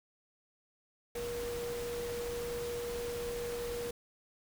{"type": "tone in noise", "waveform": "sine", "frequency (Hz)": 477.1, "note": "A#4", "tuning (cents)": 40, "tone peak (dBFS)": -36, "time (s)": [1.15, 3.91], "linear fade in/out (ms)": 5, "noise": "pink", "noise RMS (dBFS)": -44, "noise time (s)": [1.15, 3.91], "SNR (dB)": 5, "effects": []}